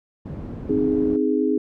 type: low-pass noise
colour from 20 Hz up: white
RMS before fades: -33 dBFS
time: 0.25-1.17 s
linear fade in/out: 10 ms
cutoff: 240 Hz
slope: 12 dB/octave
type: chord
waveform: sine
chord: Ab major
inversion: first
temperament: equal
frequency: 261.6 / 311.1 / 415.3 Hz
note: C4 / Eb4 / Ab4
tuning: 0 / 0 / 0 cents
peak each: -22 dBFS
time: 0.69-1.58 s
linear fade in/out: 5 ms
effects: none